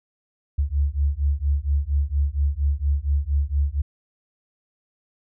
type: beating tone pair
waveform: sine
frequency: 69.3 / 73.6 Hz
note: C#2 / D2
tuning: 0 / +4 cents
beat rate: 4.3 Hz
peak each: -22 dBFS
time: 0.58-3.82 s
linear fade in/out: 10 ms
effects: none